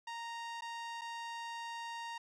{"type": "tone with dropouts", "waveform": "sawtooth", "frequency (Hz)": 930, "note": "A#5", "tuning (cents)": -4, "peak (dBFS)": -37, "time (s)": [0.07, 2.18], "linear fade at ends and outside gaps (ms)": 5, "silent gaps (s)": [[0.609, 0.62], [1.012, 1.016]], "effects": ["low-pass 6000 Hz 12 dB/octave"]}